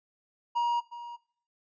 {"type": "tone with echo", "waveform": "triangle", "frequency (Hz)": 950, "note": "A#5", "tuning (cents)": 33, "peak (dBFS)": -22, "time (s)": [0.55, 0.81], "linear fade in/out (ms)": 20, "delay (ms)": 360, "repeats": 1, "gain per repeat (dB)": -14, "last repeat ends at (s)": 1.17, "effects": ["noise-tail reverb RT60 0.5 s tail -20 dB re dry", "resampled to 16000 Hz"]}